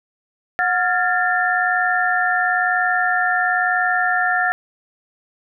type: tone cluster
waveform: sine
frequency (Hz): 729 / 1389 / 1688 / 1789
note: F#5 / F6 / G#6 / A6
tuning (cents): -26 / -10 / +28 / +28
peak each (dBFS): -20 / -21 / -26 / -20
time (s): 0.59-4.52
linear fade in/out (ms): 0
effects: none